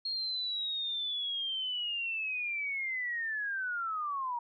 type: linear sweep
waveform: sine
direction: down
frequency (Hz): 4272 to 935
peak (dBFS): -32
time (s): 0.05-4.39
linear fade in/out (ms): 5
effects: none